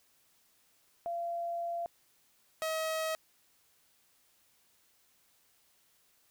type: tone pair in turn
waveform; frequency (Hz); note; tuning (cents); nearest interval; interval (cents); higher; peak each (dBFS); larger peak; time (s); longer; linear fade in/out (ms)
sine / sawtooth; 685 / 637.2; F5 / D#5; -34 / +41; minor second; 125; first; -33 / -28; second; 1.06-1.86 / 2.62-3.15; first; 0
effects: white hiss -69 dBFS RMS until 6.3 s